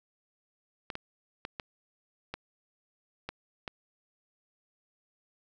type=clicks; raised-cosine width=0.3 ms; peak=-20 dBFS; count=7; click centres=0.902 / 0.954 / 1.451 / 1.598 / 2.34 / 3.29 / 3.678 s; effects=none